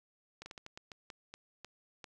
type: slowing click train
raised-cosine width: 0.2 ms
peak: -29 dBFS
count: 11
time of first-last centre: 0.42-2.042 s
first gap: 40 ms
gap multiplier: 1.29
effects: none